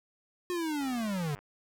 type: linear sweep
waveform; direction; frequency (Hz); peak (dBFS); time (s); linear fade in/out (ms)
square; down; 362.6 to 138.59; -31; 0.5-1.35; 0
type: click train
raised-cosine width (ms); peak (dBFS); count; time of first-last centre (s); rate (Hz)
0.5; -35; 58; 0.81-1.39; 98.3
effects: none